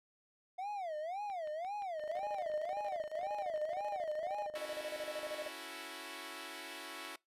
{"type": "tone with vibrato", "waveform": "triangle", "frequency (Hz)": 710, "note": "F5", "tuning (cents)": 28, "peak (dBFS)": -36, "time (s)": [0.58, 4.47], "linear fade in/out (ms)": 10, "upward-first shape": "sine", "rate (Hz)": 1.9, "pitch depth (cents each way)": 280}
{"type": "click train", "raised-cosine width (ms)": 0.3, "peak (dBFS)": -40, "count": 15, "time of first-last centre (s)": [1.3, 3.735], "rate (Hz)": 5.75}
{"type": "tone with tremolo", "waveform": "triangle", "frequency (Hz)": 609, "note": "D#5", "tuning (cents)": -37, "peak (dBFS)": -36, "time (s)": [2, 5.48], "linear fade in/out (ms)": 5, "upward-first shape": "square", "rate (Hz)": 13, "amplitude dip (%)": 75}
{"type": "chord", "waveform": "5% pulse", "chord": "F# minor seventh", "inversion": "second", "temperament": "equal", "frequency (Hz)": [277.2, 329.6, 370, 440], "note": ["C#4", "E4", "F#4", "A4"], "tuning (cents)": [0, 0, 0, 0], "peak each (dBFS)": [-40, -37, -39, -42], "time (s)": [4.55, 7.16], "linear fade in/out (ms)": 5}
{"effects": ["noise-tail reverb RT60 0.2 s tail -24 dB re dry", "resampled to 32000 Hz"]}